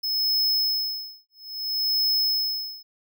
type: tone with tremolo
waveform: square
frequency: 5190 Hz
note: E8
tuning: 28 cents flat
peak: -20 dBFS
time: 0.03-2.83 s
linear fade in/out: 10 ms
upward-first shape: sine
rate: 0.6 Hz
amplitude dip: 100%
effects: none